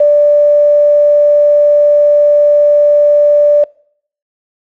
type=tone with quantisation; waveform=sine; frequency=587.3 Hz; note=D5; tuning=in tune; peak=-4 dBFS; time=0-3.64 s; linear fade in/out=5 ms; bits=4; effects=noise-tail reverb RT60 0.6 s tail -24 dB re dry + low-pass 2000 Hz 12 dB/octave